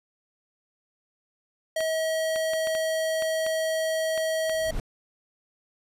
square tone, 640 Hz, D#5, 49 cents sharp, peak -25 dBFS, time 1.76-4.71 s, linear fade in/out 5 ms
clicks, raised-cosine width 0.3 ms, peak -20 dBFS, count 9, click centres 1.806 / 2.36 / 2.535 / 2.672 / 2.751 / 3.223 / 3.465 / 4.177 / 4.496 s
brown noise with exponential growth, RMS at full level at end -26 dBFS, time 4.46-4.8 s, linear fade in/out 1 ms, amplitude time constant 73 ms
effects resampled to 32000 Hz

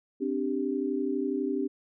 sine chord, C suspended second, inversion none, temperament equal, 261.6 / 293.7 / 392 Hz, C4 / D4 / G4, 0 / 0 / 0 cents, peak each -31 dBFS, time 0.2-1.68 s, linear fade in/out 20 ms, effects none

